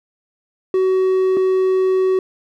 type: tone pair in turn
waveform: triangle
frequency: 375.8 / 375.8 Hz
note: F#4 / F#4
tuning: +27 / +27 cents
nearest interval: unison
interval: 0 cents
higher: neither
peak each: -11 dBFS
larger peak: neither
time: 0.74-1.37 / 1.37-2.19 s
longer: second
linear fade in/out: 2 ms
effects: none